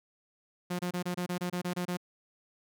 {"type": "tone bursts", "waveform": "sawtooth", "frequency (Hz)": 178.2, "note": "F3", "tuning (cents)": 35, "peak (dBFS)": -27, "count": 11, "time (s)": [0.7, 1.972], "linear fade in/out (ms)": 10, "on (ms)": 92, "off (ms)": 26, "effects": []}